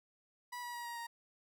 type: tone with pitch steps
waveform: 30% pulse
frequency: 977 / 966.3 / 955.8 / 945.4 / 935 Hz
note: B5 / B5 / A#5 / A#5 / A#5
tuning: -19 / -38 / +43 / +24 / +5 cents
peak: -39 dBFS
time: 0.52-1.07 s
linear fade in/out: 10 ms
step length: 110 ms
effects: none